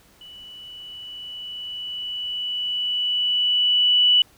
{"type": "tone with level ramp", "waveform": "sine", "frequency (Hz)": 2960, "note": "F#7", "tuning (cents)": 0, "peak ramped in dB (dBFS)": [-40, -12], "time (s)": [0.21, 4.22], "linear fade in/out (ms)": 2, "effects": ["pink hiss -55 dBFS RMS until 4.37 s"]}